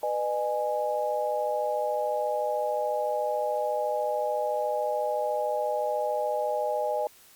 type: chord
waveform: sine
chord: G# minor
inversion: first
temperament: equal with one note detuned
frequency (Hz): 493.9 / 607.7 / 830.6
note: B4 / D#5 / G#5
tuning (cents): 0 / -41 / 0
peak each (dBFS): -32 / -28 / -30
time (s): 0.03-7.07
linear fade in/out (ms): 2
effects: white hiss -55 dBFS RMS until 7.35 s + Opus 48 kbps